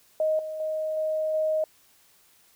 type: tone with level steps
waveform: sine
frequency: 625 Hz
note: D#5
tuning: 8 cents sharp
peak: -21 / -31 / -26 / -24 / -22 dBFS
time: 0.2-1.64 s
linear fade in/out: 2 ms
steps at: 0.39 / 0.6 / 0.97 / 1.34 s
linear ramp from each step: 2 ms
effects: white hiss -60 dBFS RMS until 2.55 s